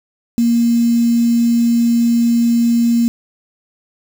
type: tone with quantisation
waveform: sine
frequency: 234.6 Hz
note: A#3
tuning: 11 cents sharp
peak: -10 dBFS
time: 0.38-3.08 s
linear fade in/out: 0 ms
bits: 5
effects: none